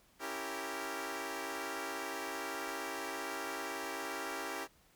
10% pulse chord, C# diminished seventh, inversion none, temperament equal with one note detuned, 277.2 / 329.6 / 392 / 462.4 Hz, C#4 / E4 / G4 / Bb4, 0 / 0 / 0 / -14 cents, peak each -37 / -36 / -34 / -37 dBFS, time 0.19-4.68 s, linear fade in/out 50 ms, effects pink hiss -67 dBFS RMS until 4.95 s

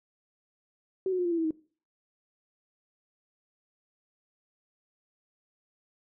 sine tone with pitch steps, 378.5 / 367.3 / 356.4 / 345.9 / 335.7 / 325.7 / 316.1 Hz, F#4 / F#4 / F4 / F4 / E4 / E4 / D#4, +39 / -13 / +35 / -17 / +32 / -21 / +27 cents, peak -25 dBFS, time 1.06-1.508 s, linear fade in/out 2 ms, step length 64 ms, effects noise-tail reverb RT60 0.4 s tail -20 dB re dry

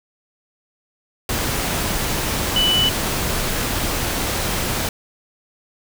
sine tone in noise, 2976 Hz, F#7, 9 cents sharp, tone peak -15 dBFS, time 2.56-2.89 s, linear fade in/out 2 ms, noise pink, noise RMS -22 dBFS, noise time 1.29-4.89 s, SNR +4 dB, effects none

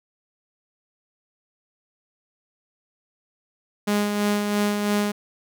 sawtooth tone with tremolo, 206.5 Hz, G#3, 10 cents flat, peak -15 dBFS, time 3.87-5.12 s, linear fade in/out 10 ms, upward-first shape sine, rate 3 Hz, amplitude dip 40%, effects none

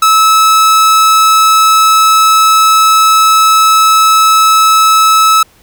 45% pulse tone, 1300 Hz, E6, 24 cents flat, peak -4 dBFS, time 0.02-5.43 s, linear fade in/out 5 ms, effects pink hiss -46 dBFS RMS until 5.62 s

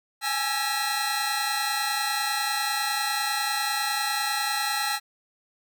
sawtooth tone cluster, 814 / 844 / 1332 / 1921 / 4116 Hz, G#5 / G#5 / E6 / B6 / C8, -35 / +28 / +18 / -48 / -29 cents, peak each -28 dBFS, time 0.21-5 s, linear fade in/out 50 ms, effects none

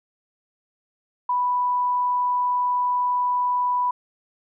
sine tone, 987.8 Hz, B5, in tune, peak -19 dBFS, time 1.29-3.91 s, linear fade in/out 5 ms, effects none

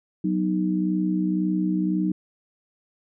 harmonic tone, 61.9 Hz, B1, 5 cents sharp, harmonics 3 / 4 / 5, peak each -23 / -34 / -24 dBFS, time 0.24-2.12 s, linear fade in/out 5 ms, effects none

